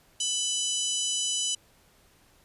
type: harmonic tone with a mistuned harmonic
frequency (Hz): 995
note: B5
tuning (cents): +13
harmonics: 3 / 4 / 5 / 6 / 7 / 8 / 9 / 10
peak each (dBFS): -30 / -39 / -41 / -33 / -33 / -37 / -41 / -38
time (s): 0.2-1.55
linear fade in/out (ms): 5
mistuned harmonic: 9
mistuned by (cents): +72
effects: pink hiss -61 dBFS RMS until 2.44 s + resampled to 32000 Hz